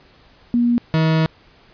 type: tone pair in turn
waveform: sine / 40% pulse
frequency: 239.1 / 159.58 Hz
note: A#3 / D#3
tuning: +44 / +44 cents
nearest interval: perfect fifth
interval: 700 cents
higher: first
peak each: -13 dBFS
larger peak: neither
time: 0.54-0.78 / 0.94-1.26 s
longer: second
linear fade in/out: 0 ms
effects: pink hiss -51 dBFS RMS until 1.73 s + resampled to 11025 Hz